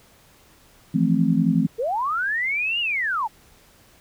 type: chord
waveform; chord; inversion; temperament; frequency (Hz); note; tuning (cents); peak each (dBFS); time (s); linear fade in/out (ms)
sine; F major seventh; third; just; 163.7 / 174.61 / 218.3 / 261.9; E3 / F3 / A3 / C4; -12 / 0 / -13 / +2; -22; 0.94-1.67; 10
type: linear two-way sweep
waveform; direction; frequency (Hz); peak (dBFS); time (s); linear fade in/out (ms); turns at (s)
sine; up then down; 423.2 to 2899 to 802; -21; 1.78-3.28; 20; 2.8
effects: pink hiss -54 dBFS RMS until 4 s